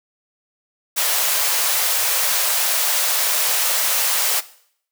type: high-pass noise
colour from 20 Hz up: white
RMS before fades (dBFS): -19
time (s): 0.96-4.41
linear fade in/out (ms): 20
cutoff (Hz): 480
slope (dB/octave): 48
effects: noise-tail reverb RT60 0.6 s tail -17 dB re dry